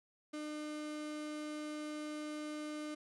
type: tone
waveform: 35% pulse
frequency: 302.1 Hz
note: D4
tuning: 49 cents sharp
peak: -39 dBFS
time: 0.33-2.95 s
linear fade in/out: 10 ms
effects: resampled to 24000 Hz